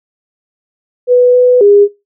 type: tone with pitch steps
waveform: sine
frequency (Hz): 494.3 / 497.2 / 407.2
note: B4 / B4 / G#4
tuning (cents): +1 / +12 / -34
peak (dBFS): -3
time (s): 1.07-1.88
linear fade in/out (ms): 50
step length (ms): 270
effects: noise-tail reverb RT60 0.2 s tail -18 dB re dry